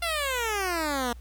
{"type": "exponential sweep", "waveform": "10% pulse", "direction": "down", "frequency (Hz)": [698.5, 233.1], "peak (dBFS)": -18, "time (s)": [0.02, 1.13], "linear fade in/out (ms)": 5, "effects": ["added 60 Hz sine -41 dBFS peak until 1.2 s", "pink hiss -60 dBFS RMS until 1.2 s"]}